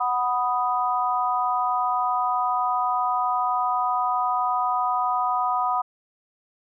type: chord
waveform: sine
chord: B major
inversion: second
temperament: equal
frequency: 740 / 987.8 / 1244.5 Hz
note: F#5 / B5 / D#6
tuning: 0 / 0 / 0 cents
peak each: -25 dBFS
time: 0-5.82 s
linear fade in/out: 10 ms
effects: none